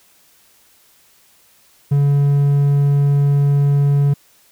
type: tone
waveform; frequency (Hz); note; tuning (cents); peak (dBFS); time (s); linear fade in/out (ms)
triangle; 142.1; C#3; +43; -9; 1.91-4.14; 10
effects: white hiss -53 dBFS RMS until 4.51 s